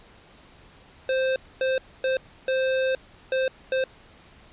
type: tone bursts at uneven times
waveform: square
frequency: 523.3 Hz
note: C5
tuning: in tune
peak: -22 dBFS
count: 6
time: 1.09-1.36 / 1.61-1.78 / 2.04-2.17 / 2.48-2.95 / 3.32-3.48 / 3.72-3.84 s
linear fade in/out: 2 ms
effects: pink hiss -52 dBFS RMS until 4.52 s + resampled to 8000 Hz